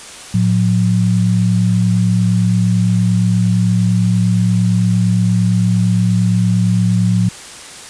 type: tone pair together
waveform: sine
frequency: 111.79 / 180.5 Hz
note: A2 / F#3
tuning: +28 / -43 cents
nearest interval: minor sixth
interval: 829 cents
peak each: -13 dBFS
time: 0.34-7.29 s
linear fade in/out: 5 ms
effects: white hiss -33 dBFS RMS until 7.89 s + resampled to 22050 Hz